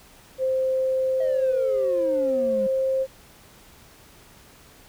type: tone with pitch glide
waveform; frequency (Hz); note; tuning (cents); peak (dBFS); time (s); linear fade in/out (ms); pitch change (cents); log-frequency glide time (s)
sine; 523 to 529.4; C5 to C5; -1 to +20; -20; 0.38-3.07; 50; +21; 1.52-2
type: exponential sweep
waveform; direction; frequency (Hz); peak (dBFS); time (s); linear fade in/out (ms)
triangle; down; 648 to 198.9; -27; 1.2-2.67; 5
effects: pink hiss -51 dBFS RMS until 4.88 s